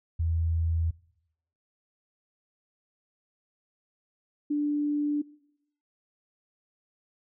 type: tone pair in turn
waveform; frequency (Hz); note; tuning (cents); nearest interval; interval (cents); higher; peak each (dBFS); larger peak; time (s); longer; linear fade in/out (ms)
sine; 82.41 / 293.7; E2 / D4; 0 / 0; octave + minor seventh; 2200; second; -24; neither; 0.19-0.91 / 4.5-5.22; neither; 10
effects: noise-tail reverb RT60 0.8 s tail -22 dB re dry